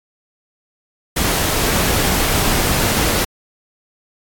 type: noise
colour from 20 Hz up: pink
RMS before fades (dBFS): -17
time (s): 1.16-3.25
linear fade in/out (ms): 10
effects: AAC 64 kbps